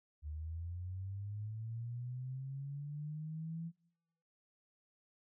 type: linear sweep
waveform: sine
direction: up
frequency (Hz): 73.42 to 168.2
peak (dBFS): -40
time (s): 0.22-3.72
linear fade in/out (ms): 50
effects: noise-tail reverb RT60 0.8 s tail -21 dB re dry